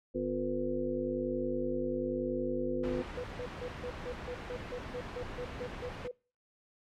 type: harmonic tone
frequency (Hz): 50.5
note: G#1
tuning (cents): -48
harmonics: 1 / 3 / 5 / 7 / 9 / 10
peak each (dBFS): -42 / -45 / -36 / -36 / -41 / -35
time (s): 0.14-3.03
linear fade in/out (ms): 20
type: low-pass noise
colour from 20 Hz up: pink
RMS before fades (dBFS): -43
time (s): 2.83-6.08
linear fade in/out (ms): 10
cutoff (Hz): 2500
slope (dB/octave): 12
type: tone bursts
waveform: sine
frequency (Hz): 493.9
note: B4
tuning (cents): 0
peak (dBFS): -36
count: 14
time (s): 3.17-6.114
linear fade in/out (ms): 5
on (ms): 71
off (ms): 150
effects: noise-tail reverb RT60 0.4 s tail -25 dB re dry + MP3 64 kbps